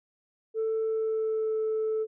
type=tone with pitch glide; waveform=sine; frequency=443.2 to 437.6 Hz; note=A4 to A4; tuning=+13 to -9 cents; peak=-24 dBFS; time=0.54-2.07 s; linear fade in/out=50 ms; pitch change=-22 cents; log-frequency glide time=0.81-1.57 s; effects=tanh soft clip ceiling -23 dBFS